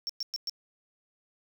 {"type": "tone bursts", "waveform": "triangle", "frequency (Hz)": 5470, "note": "F8", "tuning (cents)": -37, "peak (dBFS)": -29, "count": 4, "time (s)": [0.07, 0.496], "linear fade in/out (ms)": 0, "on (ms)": 24, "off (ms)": 110, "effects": []}